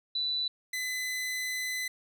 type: tone pair in turn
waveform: sine / sawtooth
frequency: 3975 / 2015 Hz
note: B7 / B6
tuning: +10 / +34 cents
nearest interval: octave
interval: 1176 cents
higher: first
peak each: -28 dBFS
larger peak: neither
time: 0.15-0.48 / 0.73-1.88 s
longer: second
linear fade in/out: 5 ms
effects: none